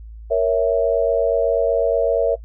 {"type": "chord", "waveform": "sine", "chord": "A# diminished", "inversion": "none", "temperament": "equal", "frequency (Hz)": [466.2, 554.4, 659.3], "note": ["A#4", "C#5", "E5"], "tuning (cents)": [0, 0, 0], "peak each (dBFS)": -19, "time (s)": [0.3, 2.36], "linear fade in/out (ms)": 20, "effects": ["noise-tail reverb RT60 0.1 s tail -22 dB re dry", "added 55 Hz sine -34 dBFS peak until 2.44 s"]}